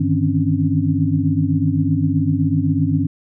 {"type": "tone cluster", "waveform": "sine", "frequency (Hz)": [99.2, 151, 158.8, 263.9, 280.5], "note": ["G2", "D3", "D#3", "C4", "C#4"], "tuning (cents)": [21, 48, 36, 15, 21], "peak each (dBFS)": -21, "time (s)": [0, 3.07], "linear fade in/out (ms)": 10, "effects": []}